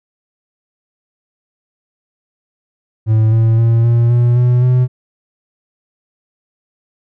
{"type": "tone with pitch steps", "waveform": "triangle", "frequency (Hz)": [110, 112.51, 115.07, 117.69, 120.37, 123.11, 125.92], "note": ["A2", "A2", "A#2", "A#2", "B2", "B2", "B2"], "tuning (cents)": [0, 39, -22, 17, -44, -5, 34], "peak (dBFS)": -6, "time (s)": [3.06, 4.88], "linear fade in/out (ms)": 50, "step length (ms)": 260, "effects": []}